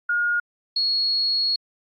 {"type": "tone pair in turn", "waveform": "sine", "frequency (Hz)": [1429, 4327], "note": ["F6", "C#8"], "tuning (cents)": [39, -43], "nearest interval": "octave + perfect fifth", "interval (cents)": 1918, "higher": "second", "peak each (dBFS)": -19, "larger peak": "neither", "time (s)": [[0.09, 0.4], [0.76, 1.56]], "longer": "second", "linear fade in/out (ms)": 5, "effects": ["AAC 48 kbps"]}